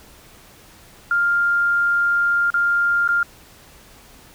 sine tone with dropouts, 1400 Hz, F6, 4 cents sharp, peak -15 dBFS, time 1.11-3.23 s, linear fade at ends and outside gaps 2 ms, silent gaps 2.503-2.541 / 3.078-3.088 s, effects pink hiss -47 dBFS RMS until 4.34 s

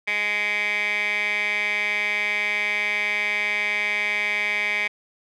15% pulse tone with band-pass filter, 207.7 Hz, G#3, in tune, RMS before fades -24 dBFS, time 0.07-4.88 s, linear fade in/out 10 ms, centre 2300 Hz, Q 6.5, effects none

